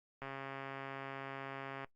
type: click train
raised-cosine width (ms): 0.5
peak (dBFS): -29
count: 222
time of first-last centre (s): 0.22-1.845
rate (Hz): 136
effects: noise-tail reverb RT60 0.1 s tail -19 dB re dry + Opus 48 kbps